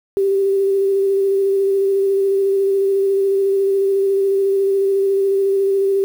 sine tone with vibrato, 392 Hz, G4, in tune, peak -13 dBFS, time 0.17-6.04 s, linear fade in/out 0 ms, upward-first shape square, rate 14 Hz, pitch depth 15 cents each way, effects 7-bit

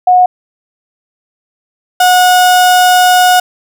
sine / 35% pulse tone pair in turn, 728 / 728 Hz, F#5 / F#5, -28 / -28 cents, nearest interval unison, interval 0 cents, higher neither, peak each -3 dBFS, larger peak neither, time 0.07-0.26 / 2-3.4 s, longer second, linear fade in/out 5 ms, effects none

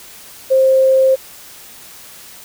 sine tone, 528 Hz, C5, 16 cents sharp, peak -8 dBFS, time 0.5-1.16 s, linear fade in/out 20 ms, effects white hiss -38 dBFS RMS until 2.44 s

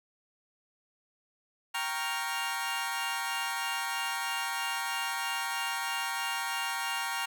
20% pulse chord, G half-diminished seventh, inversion none, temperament equal, 784 / 932.3 / 1108.7 / 1396.9 Hz, G5 / Bb5 / Db6 / F6, 0 / 0 / 0 / 0 cents, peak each -33 / -30 / -34 / -32 dBFS, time 1.74-7.26 s, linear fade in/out 10 ms, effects none

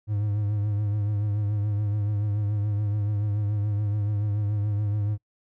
triangle tone with vibrato, 103.83 Hz, G#2, in tune, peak -21 dBFS, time 0.07-5.18 s, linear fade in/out 50 ms, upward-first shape triangle, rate 7 Hz, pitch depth 55 cents each way, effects noise-tail reverb RT60 0.1 s tail -25 dB re dry

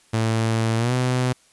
sawtooth tone with pitch glide, 112.6 to 126.39 Hz, A2 to B2, +40 to +40 cents, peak -15 dBFS, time 0.13-1.33 s, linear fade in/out 10 ms, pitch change +200 cents, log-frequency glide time 0.77-0.93 s, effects white hiss -57 dBFS RMS until 1.52 s + resampled to 24000 Hz

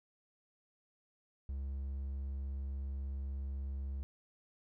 triangle tone, 68.2 Hz, C#2, 28 cents flat, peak -35 dBFS, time 1.49-4.03 s, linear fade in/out 0 ms, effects none

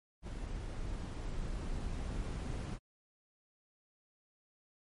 brown noise with level ramp, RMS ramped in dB -41 to -37 dBFS, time 0.22-2.79 s, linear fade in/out 50 ms, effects MP3 48 kbps

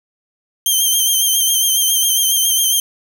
10% pulse tone with vibrato, 3149 Hz, G7, 7 cents sharp, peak -5 dBFS, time 0.66-2.8 s, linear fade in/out 2 ms, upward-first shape triangle, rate 7.3 Hz, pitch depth 46 cents each way, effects none

